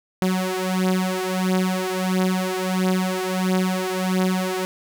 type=beating tone pair; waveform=sawtooth; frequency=185 / 186.5 Hz; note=F#3 / F#3; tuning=0 / +14 cents; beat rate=1.5 Hz; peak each=-19 dBFS; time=0.22-4.65 s; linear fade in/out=0 ms; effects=none